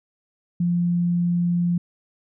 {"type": "tone", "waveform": "sine", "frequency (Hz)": 174, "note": "F3", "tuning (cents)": -6, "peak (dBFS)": -18, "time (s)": [0.6, 1.78], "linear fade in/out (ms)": 5, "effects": []}